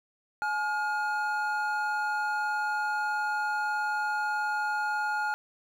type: tone pair together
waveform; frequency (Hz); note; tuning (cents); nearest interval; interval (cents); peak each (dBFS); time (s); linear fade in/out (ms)
triangle; 846 / 1422.8; G#5 / F6; +32 / +32; major sixth; 900; -28; 0.42-5.34; 0
effects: none

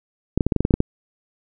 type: clicks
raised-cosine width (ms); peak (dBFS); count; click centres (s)
3; -4; 10; 0.376 / 0.408 / 0.466 / 0.522 / 0.563 / 0.606 / 0.651 / 0.708 / 0.74 / 0.804
effects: none

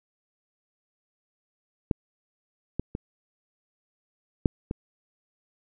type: clicks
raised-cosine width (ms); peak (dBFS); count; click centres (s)
3; -10 / -14 / -18 / -6 / -16; 5; 1.912 / 2.796 / 2.951 / 4.458 / 4.711
effects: none

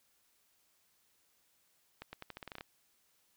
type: accelerating click train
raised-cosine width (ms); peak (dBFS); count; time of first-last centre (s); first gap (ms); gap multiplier
0.3; -28; 11; 2.02-2.609; 110; 0.85
effects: white hiss -73 dBFS RMS until 3.36 s

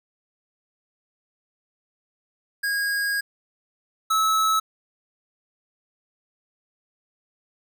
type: tone pair in turn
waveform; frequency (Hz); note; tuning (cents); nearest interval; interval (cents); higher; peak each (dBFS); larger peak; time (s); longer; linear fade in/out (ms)
square; 1637 / 1299.3; G#6 / E6; -25 / -25; major third; 400; first; -23 / -19; second; 2.63-3.21 / 4.1-4.6; first; 10
effects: none

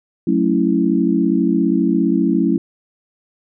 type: chord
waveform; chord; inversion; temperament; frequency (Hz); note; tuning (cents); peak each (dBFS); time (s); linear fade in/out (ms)
sine; F# minor seventh; none; equal; 185 / 220 / 277.2 / 329.6; F#3 / A3 / C#4 / E4; 0 / 0 / 0 / 0; -19 / -19 / -18 / -18; 0.27-2.58; 5
effects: none

